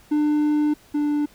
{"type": "tone pair in turn", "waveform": "triangle", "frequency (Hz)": [299, 294.7], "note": ["D4", "D4"], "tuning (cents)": [31, 6], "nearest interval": "unison", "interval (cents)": 25, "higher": "first", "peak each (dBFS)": [-15, -17], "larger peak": "first", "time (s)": [[0.11, 0.74], [0.94, 1.26]], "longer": "first", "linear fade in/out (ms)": 10, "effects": ["pink hiss -53 dBFS RMS until 1.34 s"]}